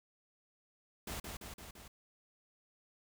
pink noise with echo, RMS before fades -42 dBFS, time 1.07-1.2 s, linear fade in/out 5 ms, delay 170 ms, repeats 4, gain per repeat -3 dB, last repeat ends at 1.88 s, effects none

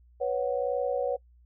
sine chord, B suspended second, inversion none, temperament just, 493.9 / 555.6 / 740.8 Hz, B4 / C#5 / F#5, 0 / +4 / +2 cents, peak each -29 / -29 / -34 dBFS, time 0.2-1.17 s, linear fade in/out 20 ms, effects noise-tail reverb RT60 0.1 s tail -24 dB re dry + added 60 Hz sine -55 dBFS peak until 1.45 s

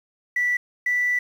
sine tone pair in turn, 1963 / 1970.4 Hz, B6 / B6, -11 / -5 cents, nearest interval unison, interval 6 cents, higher second, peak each -18 dBFS, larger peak neither, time 0.36-0.57 / 0.86-1.19 s, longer second, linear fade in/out 5 ms, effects tanh soft clip ceiling -15 dBFS + 8-bit

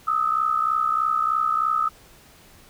sine tone pair together, 1241 / 1304.2 Hz, D#6 / E6, -5 / -19 cents, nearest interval minor second, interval 86 cents, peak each -22 dBFS, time 0.07-1.89 s, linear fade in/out 10 ms, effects pink hiss -51 dBFS RMS until 2.69 s

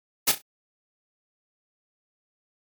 white noise with echo, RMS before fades -19 dBFS, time 0.27-0.32 s, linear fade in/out 10 ms, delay 33 ms, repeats 3, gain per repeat -11 dB, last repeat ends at 0.419 s, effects high-pass 150 Hz 12 dB/octave + MP3 96 kbps

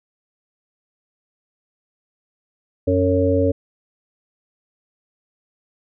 harmonic tone with a mistuned harmonic, 92.5 Hz, F#2, in tune, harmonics 1 / 3 / 5 / 6, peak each -20 / -20 / -20 / -20 dBFS, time 2.87-3.52 s, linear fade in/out 10 ms, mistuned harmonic 5, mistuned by -31 cents, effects none

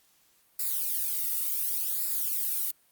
violet noise with flanger, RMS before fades -29 dBFS, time 0.59-2.71 s, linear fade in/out 5 ms, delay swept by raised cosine 0.32 to 1.27 ms, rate 0.68 Hz, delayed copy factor -0.7, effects white hiss -65 dBFS RMS until 2.91 s + Opus 48 kbps

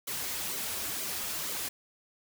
white noise with flanger, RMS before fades -35 dBFS, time 0.07-1.69 s, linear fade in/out 10 ms, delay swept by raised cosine 1.1 to 7 ms, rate 2.1 Hz, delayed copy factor -0.75, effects none

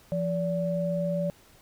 sine tone pair together, 171.6 / 577.2 Hz, F3 / D5, -30 / -30 cents, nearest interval octave + major sixth, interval 2100 cents, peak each -28 dBFS, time 0.12-1.3 s, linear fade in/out 0 ms, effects pink hiss -57 dBFS RMS until 1.61 s

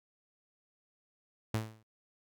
sawtooth tone with exponential decay, 110 Hz, A2, in tune, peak -25 dBFS, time 1.54-1.83 s, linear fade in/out 5 ms, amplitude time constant 63 ms, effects noise-tail reverb RT60 0.1 s tail -25 dB re dry

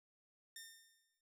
10% pulse tone with exponential decay, 1816 Hz, A#6, 46 cents flat, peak -39 dBFS, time 0.56-1.21 s, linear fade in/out 2 ms, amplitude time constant 140 ms, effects none

